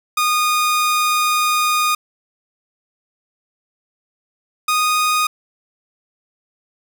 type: tone pair in turn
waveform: sawtooth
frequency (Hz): 1229 / 1239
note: D#6 / D#6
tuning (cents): -22 / -8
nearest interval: unison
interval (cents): 14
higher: second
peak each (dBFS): -11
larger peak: neither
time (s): 0.17-1.95 / 4.68-5.27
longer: first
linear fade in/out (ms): 5
effects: none